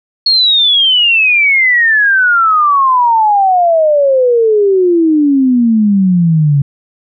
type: exponential sweep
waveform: sine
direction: down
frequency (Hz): 4352 to 138.2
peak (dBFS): -6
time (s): 0.26-6.62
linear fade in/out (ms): 5
effects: none